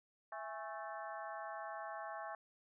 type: harmonic tone with a mistuned harmonic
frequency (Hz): 220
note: A3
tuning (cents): 0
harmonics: 3 / 4 / 5 / 6 / 7 / 8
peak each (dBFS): -48 / -48 / -49 / -54 / -54 / -54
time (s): 0.32-2.35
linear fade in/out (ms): 2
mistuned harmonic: 4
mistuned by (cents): -110
effects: none